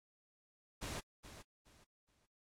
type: noise with echo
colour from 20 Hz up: pink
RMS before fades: -43 dBFS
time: 0.81-1.01 s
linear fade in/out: 20 ms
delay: 420 ms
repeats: 3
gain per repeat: -11 dB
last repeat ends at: 2.27 s
effects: low-pass 10000 Hz 12 dB/octave + AAC 64 kbps